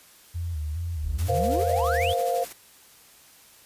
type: tone with vibrato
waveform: sine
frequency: 80.4 Hz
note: E2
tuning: 43 cents flat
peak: -27 dBFS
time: 0.34-2.14 s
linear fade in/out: 20 ms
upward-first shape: square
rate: 2.4 Hz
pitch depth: 99 cents each way
type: exponential sweep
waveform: triangle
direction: up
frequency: 33.28 to 3798 Hz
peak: -26 dBFS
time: 1.01-2.15 s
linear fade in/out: 50 ms
type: noise with tremolo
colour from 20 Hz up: white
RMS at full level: -38 dBFS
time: 1.18-2.53 s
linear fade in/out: 10 ms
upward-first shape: sine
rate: 12 Hz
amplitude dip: 50%
type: chord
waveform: sine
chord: Bb suspended second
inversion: none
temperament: equal with one note detuned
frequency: 475.4 / 523.3 / 698.5 Hz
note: Bb4 / C5 / F5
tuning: +34 / 0 / 0 cents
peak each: -29 / -27 / -25 dBFS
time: 1.28-2.45 s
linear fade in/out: 20 ms
effects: white hiss -53 dBFS RMS until 3.65 s + resampled to 32000 Hz